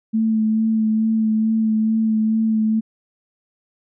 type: tone with vibrato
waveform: sine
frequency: 220 Hz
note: A3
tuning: in tune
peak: -15 dBFS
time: 0.13-2.81 s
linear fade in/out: 20 ms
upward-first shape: sine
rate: 2.3 Hz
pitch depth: 19 cents each way
effects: none

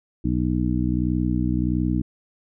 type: harmonic tone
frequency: 61.5 Hz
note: B1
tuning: 7 cents flat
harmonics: 1 / 2 / 3 / 4 / 5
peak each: -26 / -26 / -26 / -26 / -26 dBFS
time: 0.24-2.02 s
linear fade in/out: 10 ms
effects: none

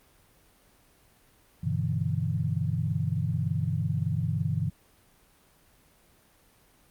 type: chord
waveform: sine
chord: E minor seventh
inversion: first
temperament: equal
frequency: 98 / 123.47 / 146.83 / 164.81 Hz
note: G2 / B2 / D3 / E3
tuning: 0 / 0 / 0 / 0 cents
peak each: -31 dBFS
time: 1.63-4.7 s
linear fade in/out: 10 ms
effects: pink hiss -61 dBFS RMS until 6.9 s + Opus 32 kbps

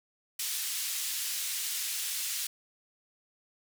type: band-pass noise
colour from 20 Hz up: white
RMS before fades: -34 dBFS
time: 0.39-2.47 s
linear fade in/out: 5 ms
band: 2500 to 13000 Hz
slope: 12 dB/octave
effects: none

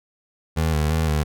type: tone with vibrato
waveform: 25% pulse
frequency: 77.78 Hz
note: D#2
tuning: in tune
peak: -15 dBFS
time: 0.56-1.24 s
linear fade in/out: 20 ms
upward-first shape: square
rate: 2.9 Hz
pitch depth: 49 cents each way
effects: none

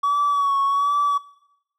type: tone with vibrato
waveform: triangle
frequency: 1131 Hz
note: C#6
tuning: 34 cents sharp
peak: -14 dBFS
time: 0.03-1.18 s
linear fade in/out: 10 ms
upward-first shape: sine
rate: 1.3 Hz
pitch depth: 39 cents each way
effects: noise-tail reverb RT60 0.8 s tail -21 dB re dry + tanh soft clip ceiling -13 dBFS

